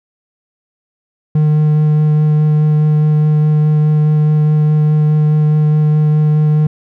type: tone with vibrato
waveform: triangle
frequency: 152.1 Hz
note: D#3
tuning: 39 cents flat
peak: -6 dBFS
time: 1.35-6.67 s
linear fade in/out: 5 ms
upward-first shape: sine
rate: 4.8 Hz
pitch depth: 9 cents each way
effects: none